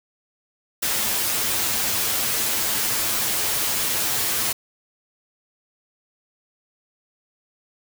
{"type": "noise with comb filter", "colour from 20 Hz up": "white", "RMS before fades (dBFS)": -23, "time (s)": [0.82, 4.53], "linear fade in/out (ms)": 10, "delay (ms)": 9.1, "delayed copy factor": 0.6, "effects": []}